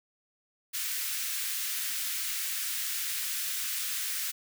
white high-pass noise, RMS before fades -33 dBFS, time 0.73-4.32 s, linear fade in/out 20 ms, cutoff 1500 Hz, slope 24 dB/octave, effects none

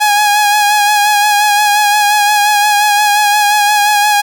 sawtooth tone with vibrato, 830.6 Hz, G#5, in tune, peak -4 dBFS, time 0-4.22 s, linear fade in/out 20 ms, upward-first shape sine, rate 5.7 Hz, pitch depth 30 cents each way, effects none

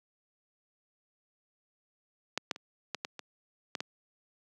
clicks, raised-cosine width 0.2 ms, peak -12 / -12 / -27 / -16 / -17 / -23 / -16 / -17 dBFS, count 8, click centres 2.376 / 2.512 / 2.561 / 2.947 / 3.049 / 3.193 / 3.752 / 3.805 s, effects high-pass 200 Hz 12 dB/octave

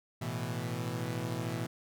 sawtooth chord, A suspended second, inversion none, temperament equal, 110 / 123.47 / 164.81 Hz, A2 / B2 / E3, 0 / 0 / 0 cents, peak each -35 / -33 / -35 dBFS, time 0.21-1.67 s, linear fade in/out 10 ms, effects none

